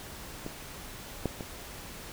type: clicks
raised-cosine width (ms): 2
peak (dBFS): -22 / -15 / -23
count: 3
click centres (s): 0.464 / 1.257 / 1.408
effects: pink hiss -44 dBFS RMS until 2.12 s

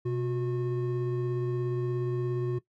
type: tone pair together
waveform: triangle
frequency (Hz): 126.19 / 361.6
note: B2 / F#4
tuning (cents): +38 / -40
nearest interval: octave + tritone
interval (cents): 1822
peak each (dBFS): -28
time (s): 0.05-2.59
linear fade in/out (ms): 10
effects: noise-tail reverb RT60 0.1 s tail -17 dB re dry

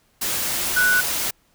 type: tone in noise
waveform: sine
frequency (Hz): 1480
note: F#6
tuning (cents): 0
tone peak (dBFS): -15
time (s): 0.76-1.01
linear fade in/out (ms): 10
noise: white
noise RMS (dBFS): -24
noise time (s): 0.21-1.31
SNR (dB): +6
effects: pink hiss -62 dBFS RMS until 1.54 s

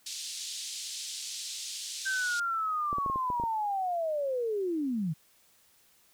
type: band-pass noise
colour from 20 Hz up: pink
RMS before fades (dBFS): -39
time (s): 0.06-2.4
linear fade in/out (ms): 5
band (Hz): 3500 to 8600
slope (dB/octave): 24
type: linear sweep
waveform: sine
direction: down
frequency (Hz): 1568 to 145.6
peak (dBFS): -28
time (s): 2.05-5.14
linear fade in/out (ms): 20
type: clicks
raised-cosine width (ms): 2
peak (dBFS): -25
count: 8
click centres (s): 2.929 / 2.984 / 3.062 / 3.099 / 3.159 / 3.302 / 3.399 / 3.437
effects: white hiss -64 dBFS RMS until 6.13 s

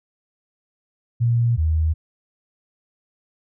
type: tone pair in turn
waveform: sine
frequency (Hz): 118.1 / 79.21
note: A#2 / D#2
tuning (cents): +23 / +32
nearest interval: perfect fifth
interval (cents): 691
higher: first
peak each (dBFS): -15 / -16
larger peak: first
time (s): 1.2-1.57 / 1.57-1.94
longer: neither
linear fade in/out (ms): 20
effects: none

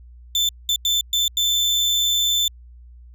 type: tone bursts at uneven times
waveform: 35% pulse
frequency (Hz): 3536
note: A7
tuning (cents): +8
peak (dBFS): -15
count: 5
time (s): 0.35-0.49 / 0.69-0.76 / 0.85-1.01 / 1.13-1.28 / 1.37-2.48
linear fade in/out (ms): 2
effects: added 60 Hz sine -41 dBFS peak until 3.14 s

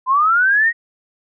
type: linear sweep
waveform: sine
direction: up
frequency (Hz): 1004 to 1900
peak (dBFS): -11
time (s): 0.06-0.73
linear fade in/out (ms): 50
effects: none

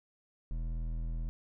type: tone with hard clipping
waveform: sine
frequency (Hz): 40.79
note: E1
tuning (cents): -17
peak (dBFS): -35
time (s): 0.51-1.29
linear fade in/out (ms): 0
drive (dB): 10
effects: none

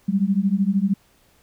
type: beating tone pair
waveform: sine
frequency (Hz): 190 / 203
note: F#3 / G#3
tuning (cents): +46 / -39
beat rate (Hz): 13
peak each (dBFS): -20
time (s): 0.08-0.94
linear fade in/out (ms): 10
effects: pink hiss -59 dBFS RMS until 1.42 s

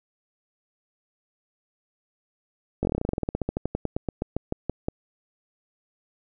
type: slowing click train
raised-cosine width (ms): 2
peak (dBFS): -12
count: 28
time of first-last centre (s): 2.83-4.884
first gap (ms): 20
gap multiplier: 1.09
effects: none

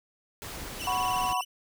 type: noise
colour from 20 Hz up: pink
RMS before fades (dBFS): -39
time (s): 0.42-1.33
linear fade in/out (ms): 0
type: tone with vibrato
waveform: sawtooth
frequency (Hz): 2844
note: F7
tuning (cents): +31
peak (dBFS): -32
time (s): 0.79-1.45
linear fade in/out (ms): 20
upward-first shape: square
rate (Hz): 19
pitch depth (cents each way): 76
type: chord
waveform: sine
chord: F# suspended fourth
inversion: none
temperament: equal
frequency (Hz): 740 / 987.8 / 1108.7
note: F#5 / B5 / C#6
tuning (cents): 0 / 0 / 0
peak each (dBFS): -30 / -29 / -32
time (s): 0.87-1.41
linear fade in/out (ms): 2
effects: none

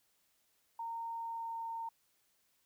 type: tone with pitch glide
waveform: sine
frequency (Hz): 920 to 914.2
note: A#5 to A#5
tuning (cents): -23 to -34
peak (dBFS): -38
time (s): 0.79-1.89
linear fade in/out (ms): 5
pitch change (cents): -11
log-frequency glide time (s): 1.15-1.64
effects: white hiss -75 dBFS RMS until 2.65 s

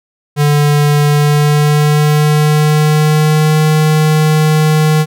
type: tone with pitch glide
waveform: square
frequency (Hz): 146.83 to 154.58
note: D3 to D#3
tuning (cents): 0 to -11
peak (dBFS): -8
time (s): 0.36-5.06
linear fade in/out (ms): 50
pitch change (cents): +89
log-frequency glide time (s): 1.1-3.59
effects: none

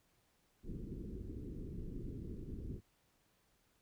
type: low-pass noise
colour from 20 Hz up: pink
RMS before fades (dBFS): -45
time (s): 0.63-2.81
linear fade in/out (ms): 50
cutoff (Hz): 410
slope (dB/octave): 48
effects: pink hiss -75 dBFS RMS until 3.81 s

